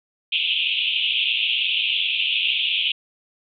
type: band-pass noise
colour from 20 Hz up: pink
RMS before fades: -22 dBFS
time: 0.32-2.92 s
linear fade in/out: 5 ms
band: 2500 to 3500 Hz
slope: 96 dB/octave
effects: none